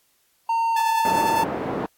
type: tone with pitch glide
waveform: triangle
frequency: 915 to 907.6 Hz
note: A#5 to A#5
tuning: -32 to -47 cents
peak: -17 dBFS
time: 0.49-1.44 s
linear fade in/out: 5 ms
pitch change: -15 cents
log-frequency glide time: 0.68-0.87 s
type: tone with tremolo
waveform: sawtooth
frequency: 872 Hz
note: A5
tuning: 16 cents flat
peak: -20 dBFS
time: 0.76-1.44 s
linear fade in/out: 5 ms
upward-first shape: sine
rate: 10 Hz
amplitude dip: 45%
type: band-pass noise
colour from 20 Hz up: pink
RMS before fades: -27 dBFS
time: 1.05-1.86 s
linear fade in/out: 0 ms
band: 240 to 840 Hz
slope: 12 dB/octave
effects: white hiss -64 dBFS RMS until 1.97 s + AAC 64 kbps